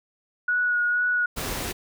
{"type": "tone with vibrato", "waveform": "sine", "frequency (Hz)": 1458, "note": "F#6", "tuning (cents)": -26, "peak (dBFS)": -20, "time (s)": [0.48, 1.26], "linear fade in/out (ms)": 5, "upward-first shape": "sine", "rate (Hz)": 2.1, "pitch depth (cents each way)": 16}
{"type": "noise", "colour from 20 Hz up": "pink", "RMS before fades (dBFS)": -30, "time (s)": [1.36, 1.73], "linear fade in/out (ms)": 20}
{"effects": []}